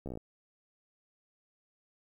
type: slowing click train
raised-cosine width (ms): 2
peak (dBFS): -27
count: 8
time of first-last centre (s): 0.06-0.174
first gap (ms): 14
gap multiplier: 1.05
effects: 11-bit